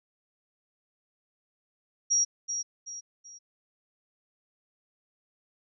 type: tone with echo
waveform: sine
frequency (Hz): 5680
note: F8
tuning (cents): +28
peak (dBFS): -21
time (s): 2.1-2.25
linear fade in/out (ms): 20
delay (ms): 380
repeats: 3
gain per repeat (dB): -8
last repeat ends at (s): 3.39
effects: none